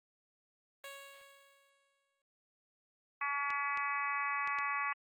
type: tone with exponential decay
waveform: 10% pulse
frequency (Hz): 554.4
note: C#5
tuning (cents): 0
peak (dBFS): -36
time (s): 0.84-2.22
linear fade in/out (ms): 2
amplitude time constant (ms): 300
type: harmonic tone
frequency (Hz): 283.6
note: C#4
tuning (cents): +40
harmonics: 3 / 4 / 5 / 6 / 7 / 8 / 9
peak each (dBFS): -44 / -36 / -46 / -43 / -39 / -43 / -44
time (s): 3.21-4.93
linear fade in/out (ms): 5
type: clicks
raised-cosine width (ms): 0.2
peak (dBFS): -30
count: 4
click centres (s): 3.504 / 3.774 / 4.475 / 4.587
effects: Opus 24 kbps

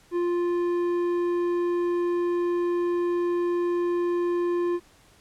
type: tone with low-pass filter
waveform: square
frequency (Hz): 349.2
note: F4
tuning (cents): 0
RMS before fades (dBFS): -25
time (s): 0.11-4.8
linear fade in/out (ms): 50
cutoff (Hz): 1200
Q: 0.51
effects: pink hiss -57 dBFS RMS until 5.2 s + low-pass 11000 Hz 12 dB/octave

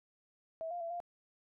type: tone with pitch steps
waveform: sine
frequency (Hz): 651 / 700 / 671 / 698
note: E5 / F5 / E5 / F5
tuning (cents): -22 / +4 / +31 / -1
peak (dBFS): -37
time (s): 0.61-1.002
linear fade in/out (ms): 0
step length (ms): 98
effects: none

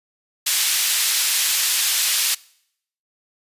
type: high-pass noise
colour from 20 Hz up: pink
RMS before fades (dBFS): -19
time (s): 0.46-2.35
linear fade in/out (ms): 10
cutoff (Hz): 3000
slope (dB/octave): 12
effects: noise-tail reverb RT60 0.7 s tail -23 dB re dry + resampled to 32000 Hz

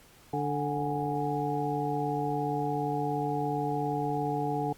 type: harmonic tone with a mistuned harmonic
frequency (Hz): 146.6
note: D3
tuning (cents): -3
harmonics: 1 / 2 / 3 / 5 / 6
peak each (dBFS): -34 / -34 / -34 / -34 / -34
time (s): 0.33-4.73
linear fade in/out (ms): 5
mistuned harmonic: 6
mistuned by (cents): -100
effects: pink hiss -57 dBFS RMS until 4.77 s + Opus 48 kbps

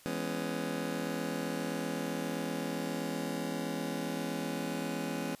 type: chord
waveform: 25% pulse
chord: C# minor seventh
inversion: first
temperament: just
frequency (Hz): 166.31 / 207.9 / 249.5 / 277.2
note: E3 / G#3 / B3 / C#4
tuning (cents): +16 / +2 / +18 / 0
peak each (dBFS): -36 / -36 / -35 / -35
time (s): 0.06-5.35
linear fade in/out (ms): 0
effects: white hiss -58 dBFS RMS until 5.4 s + resampled to 32000 Hz

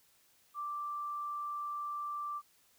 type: tone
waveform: sine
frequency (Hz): 1174.7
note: D6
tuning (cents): 0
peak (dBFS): -36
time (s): 0.54-2.42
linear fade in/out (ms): 50
effects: white hiss -68 dBFS RMS until 2.78 s

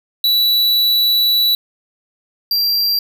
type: tone pair in turn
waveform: square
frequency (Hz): 3942 / 4734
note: B7 / D8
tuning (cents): -4 / +13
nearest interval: minor third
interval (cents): 317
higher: second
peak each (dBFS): -12 / -14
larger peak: first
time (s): 0.24-1.55 / 2.51-2.99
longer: first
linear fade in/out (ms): 2
effects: none

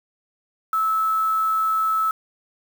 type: tone with quantisation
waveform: sine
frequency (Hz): 1305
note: E6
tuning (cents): -18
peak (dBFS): -18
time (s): 0.73-2.11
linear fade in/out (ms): 2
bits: 6
effects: none

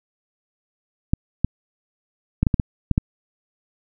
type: clicks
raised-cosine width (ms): 5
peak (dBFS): -4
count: 8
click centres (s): 1.135 / 1.446 / 2.43 / 2.468 / 2.542 / 2.598 / 2.913 / 2.979
effects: none

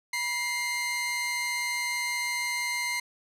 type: tone pair together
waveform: sawtooth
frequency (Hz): 971.4 / 2098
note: B5 / C7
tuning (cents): -29 / +4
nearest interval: octave + minor second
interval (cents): 1333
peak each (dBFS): -32 / -25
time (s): 0.13-3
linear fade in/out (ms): 5
effects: low-pass 12000 Hz 12 dB/octave

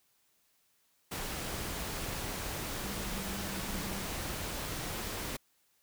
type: tone in noise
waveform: sine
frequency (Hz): 196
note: G3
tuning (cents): 0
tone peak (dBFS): -42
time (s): 2.84-4.03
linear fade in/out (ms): 10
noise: pink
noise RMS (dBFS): -38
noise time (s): 1.11-5.37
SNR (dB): -7
effects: white hiss -72 dBFS RMS until 5.82 s

